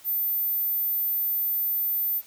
sine tone, 14080 Hz, A9, in tune, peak -22 dBFS, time 0.04-2.22 s, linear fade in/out 50 ms, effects tanh soft clip ceiling -19 dBFS + white hiss -52 dBFS RMS until 2.26 s

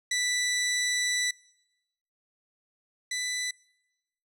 15% pulse tone pair in turn, 1975.5 / 1989.2 Hz, B6 / B6, 0 / +12 cents, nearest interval unison, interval 12 cents, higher second, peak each -19 / -23 dBFS, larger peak first, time 0.11-1.31 / 3.11-3.51 s, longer first, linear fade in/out 5 ms, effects noise-tail reverb RT60 1.0 s tail -26 dB re dry + low-pass 11000 Hz 12 dB/octave

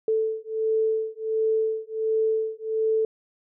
sine beating tone pair, 440 / 441.4 Hz, A4 / A4, 0 / +5 cents, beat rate 1.4 Hz, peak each -25 dBFS, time 0.08-3.05 s, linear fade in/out 2 ms, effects none

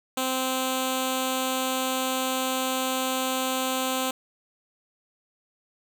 5% pulse tone with notch filter, 260 Hz, C4, 11 cents flat, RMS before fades -27 dBFS, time 0.17-4.11 s, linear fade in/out 5 ms, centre 1900 Hz, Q 1, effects none

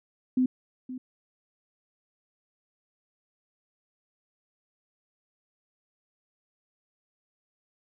sine tone with echo, 255 Hz, C4, 44 cents flat, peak -20 dBFS, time 0.37-0.46 s, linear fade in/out 5 ms, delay 520 ms, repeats 1, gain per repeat -14 dB, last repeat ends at 0.98 s, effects none

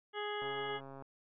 harmonic tone, 416.3 Hz, G#4, 4 cents sharp, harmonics 1 / 2 / 3 / 4 / 5 / 7 / 8, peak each -40 / -43 / -45 / -46 / -47 / -48 / -49 dBFS, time 0.13-0.81 s, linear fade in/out 50 ms
click train, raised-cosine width 1 ms, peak -36 dBFS, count 83, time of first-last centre 0.42-1.023 s, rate 136 Hz
effects none

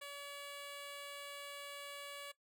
10% pulse tone, 569 Hz, C#5, 45 cents sharp, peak -38 dBFS, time 0.01-2.32 s, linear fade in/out 10 ms, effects noise-tail reverb RT60 0.1 s tail -17 dB re dry

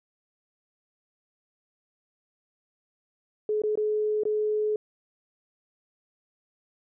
sine tone with dropouts, 425.7 Hz, G#4, 43 cents sharp, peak -23 dBFS, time 3.49-4.76 s, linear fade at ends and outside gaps 2 ms, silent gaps 3.619-3.636 / 3.755-3.774 / 4.235-4.253 s, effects none

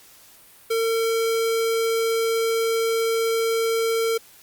square tone with notch filter, 453.9 Hz, A#4, 46 cents flat, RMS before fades -22 dBFS, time 0.7-4.18 s, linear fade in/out 10 ms, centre 910 Hz, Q 1.4, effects white hiss -50 dBFS RMS until 4.42 s + Opus 48 kbps

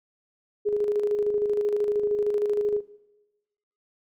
sine tone with tremolo, 415.3 Hz, G#4, in tune, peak -20 dBFS, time 0.65-2.81 s, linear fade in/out 20 ms, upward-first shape square, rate 13 Hz, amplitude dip 40%, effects noise-tail reverb RT60 1.0 s tail -18 dB re dry

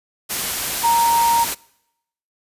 sine tone in noise, 932.3 Hz, A#5, in tune, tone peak -13 dBFS, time 0.83-1.45 s, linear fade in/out 20 ms, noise white, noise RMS -23 dBFS, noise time 0.29-1.55 s, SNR +7 dB, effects noise-tail reverb RT60 0.8 s tail -23 dB re dry + resampled to 32000 Hz

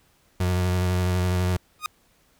35% pulse tone with vibrato, 90.6 Hz, F#2, 36 cents flat, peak -19 dBFS, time 0.4-1.57 s, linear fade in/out 5 ms, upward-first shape square, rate 12 Hz, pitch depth 18 cents each way
sawtooth tone with exponential growth, 1238 Hz, D#6, 9 cents flat, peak -17 dBFS, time 1.79-1.86 s, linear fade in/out 1 ms, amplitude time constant 15 ms
effects pink hiss -62 dBFS RMS until 2.39 s

